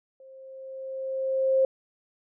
sine tone with level ramp, 530 Hz, C5, 22 cents sharp, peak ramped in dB -47 to -17 dBFS, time 0.2-1.65 s, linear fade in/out 2 ms, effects none

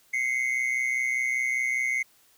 triangle tone pair together, 2068 / 2193 Hz, C7 / C#7, -21 / -19 cents, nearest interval minor second, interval 102 cents, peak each -25 / -26 dBFS, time 0.13-2.03 s, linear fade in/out 10 ms, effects white hiss -61 dBFS RMS until 2.37 s

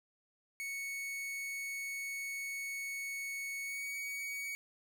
45% pulse tone with pitch glide, 2217 to 2248 Hz, C#7 to C#7, 0 to +24 cents, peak -38 dBFS, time 0.6-4.55 s, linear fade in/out 0 ms, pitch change +24 cents, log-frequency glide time 3.63-3.89 s, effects none

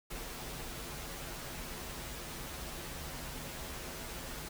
pink noise with comb filter, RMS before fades -43 dBFS, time 0.1-4.49 s, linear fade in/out 10 ms, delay 10 ms, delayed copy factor -0.6, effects none

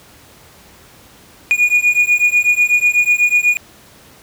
triangle beating tone pair, 2443 / 2451.1 Hz, D#7 / D#7, -32 / -27 cents, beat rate 8.1 Hz, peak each -12 dBFS, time 1.51-3.57 s, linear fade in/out 0 ms, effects pink hiss -44 dBFS RMS until 4.22 s + high-pass 60 Hz 12 dB/octave

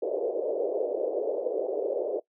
white band-pass noise, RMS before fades -29 dBFS, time 0.02-2.2 s, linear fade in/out 10 ms, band 380 to 580 Hz, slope 48 dB/octave, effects noise-tail reverb RT60 0.1 s tail -19 dB re dry

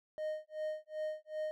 triangle tone with tremolo, 618 Hz, D#5, 12 cents flat, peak -32 dBFS, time 0.18-1.51 s, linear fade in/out 0 ms, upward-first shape sine, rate 2.6 Hz, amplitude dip 100%, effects none

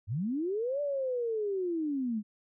sine linear two-way sweep, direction up then down, 87.31 to 587.3 to 202.6 Hz, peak -29 dBFS, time 0.07-2.23 s, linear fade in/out 50 ms, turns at 0.81 s, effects none

